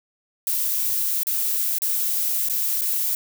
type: noise with dropouts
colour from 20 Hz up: violet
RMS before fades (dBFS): -23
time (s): 0.47-3.15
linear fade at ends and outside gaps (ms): 1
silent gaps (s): 1.233-1.269 / 1.785-1.819 / 2.487-2.497 / 2.811-2.817
effects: none